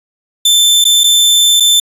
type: tone with dropouts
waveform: sawtooth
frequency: 3541 Hz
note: A7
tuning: 10 cents sharp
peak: -3 dBFS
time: 0.45-1.8 s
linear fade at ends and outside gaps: 5 ms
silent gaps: 0.842-0.851 / 1.036-1.04 / 1.6-1.604 s
effects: resampled to 32000 Hz